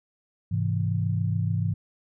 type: chord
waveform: sine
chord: Ab augmented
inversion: none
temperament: equal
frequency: 103.83 / 130.81 / 164.81 Hz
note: Ab2 / C3 / E3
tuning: 0 / 0 / 0 cents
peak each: -25 / -30 / -28 dBFS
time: 0.51-1.74 s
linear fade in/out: 10 ms
effects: none